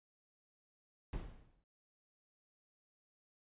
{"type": "noise with exponential decay", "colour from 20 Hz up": "brown", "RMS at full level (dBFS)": -39, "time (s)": [1.13, 1.64], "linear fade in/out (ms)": 2, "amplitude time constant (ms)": 110, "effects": ["resampled to 8000 Hz"]}